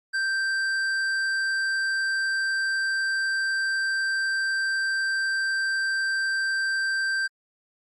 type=tone with tanh clipping; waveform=sine; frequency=1568 Hz; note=G6; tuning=in tune; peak=-25 dBFS; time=0.13-7.28 s; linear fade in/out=20 ms; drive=13 dB; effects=low-pass 9000 Hz 12 dB/octave + Opus 48 kbps